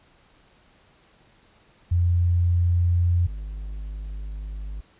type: tone pair in turn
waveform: sine / triangle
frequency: 87.31 / 51.05 Hz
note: F2 / G#1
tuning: 0 / -29 cents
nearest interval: major sixth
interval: 929 cents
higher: first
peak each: -17 / -28 dBFS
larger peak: first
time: 1.91-3.27 / 3.27-4.81 s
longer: second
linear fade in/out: 10 ms
effects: pink hiss -58 dBFS RMS until 4.99 s + resampled to 8000 Hz